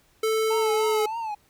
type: tone with pitch glide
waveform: square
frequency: 440 to 430.7 Hz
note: A4 to A4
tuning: 0 to -37 cents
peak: -22 dBFS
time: 0.23-1.06 s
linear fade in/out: 5 ms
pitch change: -37 cents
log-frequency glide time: 0.55-0.95 s
type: tone with vibrato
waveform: triangle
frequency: 880 Hz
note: A5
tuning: in tune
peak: -26 dBFS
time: 0.5-1.35 s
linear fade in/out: 10 ms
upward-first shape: triangle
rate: 3.3 Hz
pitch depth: 110 cents each way
effects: pink hiss -62 dBFS RMS until 1.49 s